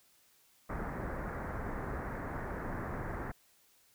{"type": "low-pass noise", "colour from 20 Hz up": "pink", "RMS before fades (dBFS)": -39, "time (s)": [0.69, 3.32], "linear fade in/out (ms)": 10, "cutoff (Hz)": 1900, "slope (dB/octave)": 48, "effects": ["white hiss -67 dBFS RMS until 3.94 s"]}